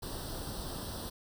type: noise with comb filter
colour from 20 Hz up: pink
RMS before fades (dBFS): -40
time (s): 0.02-1.1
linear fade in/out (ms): 10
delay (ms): 0.22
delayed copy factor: +0.85
effects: none